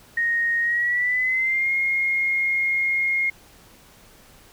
sine tone with pitch glide, 1864.7 to 2142 Hz, A#6 to C7, 0 to +40 cents, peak -19 dBFS, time 0.17-3.3 s, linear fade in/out 5 ms, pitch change +240 cents, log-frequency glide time 0.61-1.71 s, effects pink hiss -51 dBFS RMS until 4.52 s

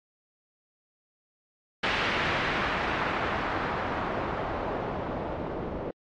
white noise with low-pass filter sweep, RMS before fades -30 dBFS, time 1.83-5.91 s, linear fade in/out 5 ms, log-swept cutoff 2600 to 510 Hz, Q 0.96, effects low-pass 4000 Hz 12 dB/octave + AAC 64 kbps

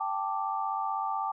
sine chord, G suspended second, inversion none, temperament equal, 784 / 880 / 1174.7 Hz, G5 / A5 / D6, 0 / 0 / 0 cents, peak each -33 dBFS, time 0-1.32 s, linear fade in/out 10 ms, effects none

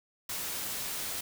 white noise, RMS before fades -36 dBFS, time 0.29-1.21 s, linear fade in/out 5 ms, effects none

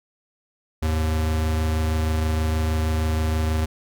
square tone pair together, 78.6 / 104.92 Hz, D#2 / G#2, +18 / +18 cents, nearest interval perfect fourth, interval 500 cents, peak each -21 / -31 dBFS, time 0.82-3.66 s, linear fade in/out 10 ms, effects none

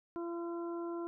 harmonic tone, 340.6 Hz, F4, 43 cents flat, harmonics 1 / 2 / 3 / 4, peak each -37 / -48 / -48 / -52 dBFS, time 0.16-1.07 s, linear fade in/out 0 ms, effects none

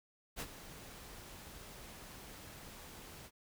pink noise with ADSR envelope, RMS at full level -40 dBFS, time 0.36-3.31 s, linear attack 42 ms, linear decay 55 ms, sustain -12 dB, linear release 57 ms, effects none

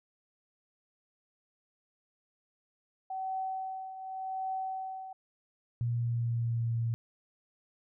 sine tone with tremolo, 760 Hz, F#5, 46 cents sharp, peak -31 dBFS, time 3.1-5.13 s, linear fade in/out 5 ms, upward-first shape triangle, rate 0.88 Hz, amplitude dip 70%
sine tone with pitch glide, 118.7 to 115.72 Hz, A#2 to A#2, +32 to -12 cents, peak -28 dBFS, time 5.81-6.94 s, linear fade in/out 0 ms, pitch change -44 cents, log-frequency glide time 5.93-6.75 s
effects none

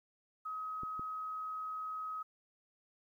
sine tone, 1269 Hz, D#6, 34 cents sharp, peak -38 dBFS, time 0.45-2.23 s, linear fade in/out 10 ms
clicks, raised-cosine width 3 ms, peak -34 dBFS, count 2, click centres 0.834 / 0.995 s
effects 12-bit

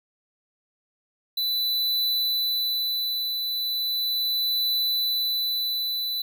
square tone with tremolo, 3989 Hz, B7, 17 cents sharp, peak -22 dBFS, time 1.37-6.22 s, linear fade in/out 5 ms, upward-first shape triangle, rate 0.37 Hz, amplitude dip 40%, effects none

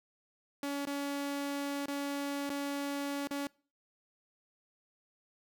sawtooth tone with dropouts, 282.7 Hz, C#4, 34 cents sharp, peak -30 dBFS, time 0.63-3.47 s, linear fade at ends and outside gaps 2 ms, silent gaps 0.853-0.871 / 1.859-1.882 / 2.494-2.5 / 3.273-3.309 s, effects noise-tail reverb RT60 0.4 s tail -24 dB re dry

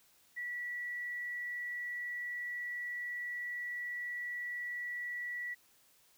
sine tone, 1946 Hz, B6, 26 cents flat, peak -37 dBFS, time 0.36-5.55 s, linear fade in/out 20 ms, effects white hiss -67 dBFS RMS until 6.17 s

